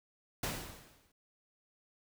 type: noise with exponential decay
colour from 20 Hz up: pink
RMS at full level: -34 dBFS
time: 0.43-1.12 s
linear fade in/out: 5 ms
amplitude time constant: 150 ms
effects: none

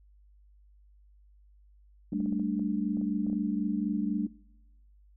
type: chord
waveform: sine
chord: G suspended second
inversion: none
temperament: equal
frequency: 196 / 220 / 293.7 Hz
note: G3 / A3 / D4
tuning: 0 / 0 / 0 cents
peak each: -32 dBFS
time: 2.12-4.27 s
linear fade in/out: 5 ms
type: clicks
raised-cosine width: 2 ms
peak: -32 dBFS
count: 11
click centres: 2.133 / 2.204 / 2.26 / 2.326 / 2.397 / 2.595 / 2.971 / 3.014 / 3.267 / 3.299 / 3.33 s
effects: noise-tail reverb RT60 1.0 s tail -24 dB re dry + added 50 Hz sine -56 dBFS peak until 5.16 s

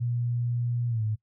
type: tone with pitch glide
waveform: sine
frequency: 120.2 to 108.33 Hz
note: B2 to A2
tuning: -46 to -26 cents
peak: -25 dBFS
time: 0-1.16 s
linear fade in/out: 20 ms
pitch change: -180 cents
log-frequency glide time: 0.88-1.03 s
effects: noise-tail reverb RT60 0.1 s tail -21 dB re dry

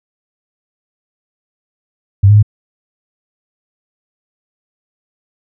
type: tone with pitch steps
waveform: sine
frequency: 98.7 / 104.3 / 105.3 Hz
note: G2 / G#2 / G#2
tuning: +12 / +8 / +24 cents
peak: -3 dBFS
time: 2.23-2.428 s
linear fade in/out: 10 ms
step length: 66 ms
effects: none

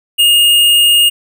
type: tone with hard clipping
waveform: sine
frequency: 2844 Hz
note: F7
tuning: 31 cents sharp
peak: -7 dBFS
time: 0.18-1.1 s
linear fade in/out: 20 ms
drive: 15 dB
effects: none

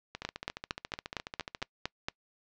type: two click trains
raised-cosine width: 0.2 ms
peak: -14 / -20 dBFS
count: 9 / 22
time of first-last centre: 0.25-2.085 / 0.15-1.619 s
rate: 4.36 / 14.3 Hz
effects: noise-tail reverb RT60 0.1 s tail -25 dB re dry + low-pass 5000 Hz 12 dB/octave

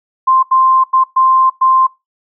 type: tone bursts at uneven times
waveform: sine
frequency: 1047 Hz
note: C6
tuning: 1 cent sharp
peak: -7 dBFS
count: 5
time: 0.27-0.43 / 0.51-0.84 / 0.93-1.04 / 1.16-1.5 / 1.61-1.87 s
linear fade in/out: 10 ms
effects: noise-tail reverb RT60 0.2 s tail -19 dB re dry

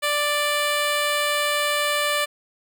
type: tone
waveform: 10% pulse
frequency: 588 Hz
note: D5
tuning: 2 cents sharp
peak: -12 dBFS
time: 0.02-2.26 s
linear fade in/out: 20 ms
effects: none

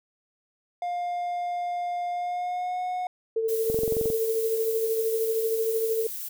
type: tone with pitch glide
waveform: triangle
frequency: 706 to 728.4 Hz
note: F5 to F#5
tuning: +19 to -27 cents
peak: -25 dBFS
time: 0.82-3.07 s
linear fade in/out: 2 ms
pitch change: +54 cents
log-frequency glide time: 2.11-2.81 s
type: tone with tremolo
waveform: sine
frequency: 448.3 Hz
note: A4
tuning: 32 cents sharp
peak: -21 dBFS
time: 3.36-6.07 s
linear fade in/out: 5 ms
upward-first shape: triangle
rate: 13 Hz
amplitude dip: 50%
type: noise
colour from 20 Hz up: violet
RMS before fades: -35 dBFS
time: 3.48-6.29 s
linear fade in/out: 10 ms
type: click train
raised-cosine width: 2 ms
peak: -18 dBFS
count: 10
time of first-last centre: 3.7-4.102 s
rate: 22.4 Hz
effects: none

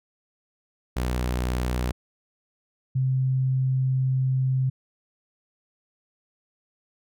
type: tone pair in turn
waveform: sawtooth / sine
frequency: 61.74 / 130.82 Hz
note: B1 / C3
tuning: 0 / 0 cents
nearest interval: octave + minor second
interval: 1300 cents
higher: second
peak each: -20 dBFS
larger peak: neither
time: 0.96-1.92 / 2.95-4.7 s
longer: second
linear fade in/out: 10 ms
effects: none

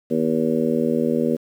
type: harmonic tone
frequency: 80.1 Hz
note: E2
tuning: 49 cents flat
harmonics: 2 / 3 / 4 / 5 / 6 / 7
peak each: -30 / -21 / -27 / -25 / -24 / -28 dBFS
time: 0.1-1.37 s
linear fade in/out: 20 ms
effects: 8-bit

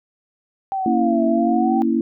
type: exponential two-way sweep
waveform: sine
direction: down then up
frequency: 784 to 653 to 784 Hz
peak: -20 dBFS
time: 0.72-1.82 s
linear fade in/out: 0 ms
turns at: 1.25 s
type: chord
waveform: sine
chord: A# diminished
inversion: none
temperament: equal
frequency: 233.1 / 277.2 / 329.6 Hz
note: A#3 / C#4 / E4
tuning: 0 / 0 / 0 cents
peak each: -19 / -22 / -20 dBFS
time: 0.86-2.01 s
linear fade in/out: 2 ms
effects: none

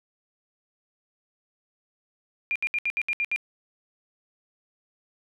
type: tone bursts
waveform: sine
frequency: 2400 Hz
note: D7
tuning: 37 cents sharp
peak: -23 dBFS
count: 8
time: 2.51-3.361 s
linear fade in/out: 0 ms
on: 46 ms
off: 69 ms
effects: none

